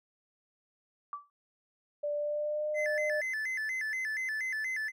sine tone with exponential decay, 1158 Hz, D6, 25 cents flat, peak -32 dBFS, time 1.13-1.3 s, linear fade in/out 1 ms, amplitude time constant 35 ms
sine tone with pitch glide, 587.3 to 605.6 Hz, D5 to D#5, 0 to -47 cents, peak -30 dBFS, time 2.03-3.21 s, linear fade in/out 10 ms, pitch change +53 cents, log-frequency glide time 2.14-2.68 s
triangle tone with vibrato, 1893 Hz, A#6, 26 cents sharp, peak -30 dBFS, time 2.74-4.92 s, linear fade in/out 50 ms, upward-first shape square, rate 4.2 Hz, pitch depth 140 cents each way
effects none

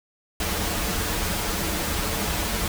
pink noise with comb filter, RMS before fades -26 dBFS, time 0.4-2.68 s, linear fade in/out 2 ms, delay 7.8 ms, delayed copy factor -0.75, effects none

